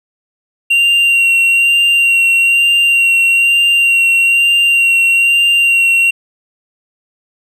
triangle tone with vibrato, 2761 Hz, F7, 20 cents flat, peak -6 dBFS, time 0.7-6.11 s, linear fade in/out 10 ms, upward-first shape sine, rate 1.1 Hz, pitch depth 17 cents each way, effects none

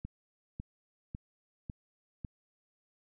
click train, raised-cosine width 5 ms, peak -27 dBFS, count 5, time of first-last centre 0.05-2.248 s, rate 1.82 Hz, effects none

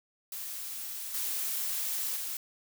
blue noise with level steps, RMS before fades -39 / -33 / -36 dBFS, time 0.32-2.37 s, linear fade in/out 2 ms, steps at 1.14 / 2.16 s, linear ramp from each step 5 ms, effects none

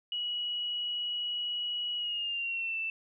sine tone with pitch glide, 2918 to 2660 Hz, F#7 to E7, -25 to +15 cents, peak -31 dBFS, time 0.12-2.9 s, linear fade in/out 2 ms, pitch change -160 cents, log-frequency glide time 1.97-2.78 s, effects none

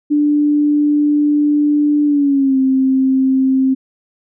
sine tone with pitch glide, 294.8 to 264.2 Hz, D4 to C4, +7 to +17 cents, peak -10 dBFS, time 0.1-3.75 s, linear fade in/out 20 ms, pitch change -190 cents, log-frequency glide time 2.05-2.58 s, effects none

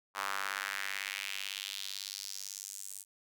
square tone with high-pass filter sweep, 49 Hz, G1, in tune, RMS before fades -40 dBFS, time 0.14-3.05 s, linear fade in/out 50 ms, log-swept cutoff 1100 to 8700 Hz, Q 2.3, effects none

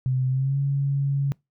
sine tone with pitch glide, 129.3 to 139.38 Hz, C3 to C#3, -20 to +10 cents, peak -20 dBFS, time 0.06-1.32 s, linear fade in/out 0 ms, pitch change +130 cents, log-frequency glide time 0.29-0.58 s, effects noise-tail reverb RT60 0.2 s tail -25 dB re dry

